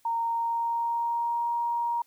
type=tone with pitch glide; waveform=sine; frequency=924 to 942.3 Hz; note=A#5 to A#5; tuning=-16 to +18 cents; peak=-25 dBFS; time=0.05-2.02 s; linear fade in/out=5 ms; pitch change=+34 cents; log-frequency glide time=0.19-1.5 s; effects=white hiss -65 dBFS RMS until 2.06 s